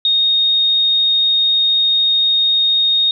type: tone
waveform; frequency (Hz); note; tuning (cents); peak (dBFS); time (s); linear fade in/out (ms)
sine; 3713; A#7; -8; -11; 0.05-3.11; 2
effects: none